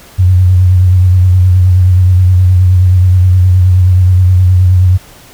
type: tone with vibrato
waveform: sine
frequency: 91.4 Hz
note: F#2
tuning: 21 cents flat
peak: -3 dBFS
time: 0.18-4.98 s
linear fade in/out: 20 ms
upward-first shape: triangle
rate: 9.5 Hz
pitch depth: 51 cents each way
effects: pink hiss -37 dBFS RMS until 5.33 s